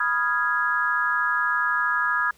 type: chord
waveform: sine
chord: F half-diminished seventh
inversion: second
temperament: equal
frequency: 987.8 / 1244.5 / 1396.9 / 1661.2 Hz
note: Cb6 / Eb6 / F6 / Ab6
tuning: 0 / 0 / 0 / 0 cents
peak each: -29 / -26 / -28 / -23 dBFS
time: 0-2.31 s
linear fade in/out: 5 ms
effects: pink hiss -57 dBFS RMS until 2.37 s